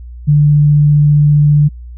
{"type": "tone", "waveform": "sine", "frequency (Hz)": 147.5, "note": "D3", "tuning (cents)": 8, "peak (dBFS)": -5, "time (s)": [0.27, 1.69], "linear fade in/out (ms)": 20, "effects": ["added 60 Hz sine -27 dBFS peak until 1.97 s"]}